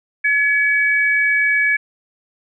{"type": "tone pair together", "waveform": "sine", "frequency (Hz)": [1700.1, 2272], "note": ["G#6", "C#7"], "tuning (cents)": [40, 42], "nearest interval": "perfect fourth", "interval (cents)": 502, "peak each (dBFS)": -16, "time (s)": [0.24, 1.77], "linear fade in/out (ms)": 10, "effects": []}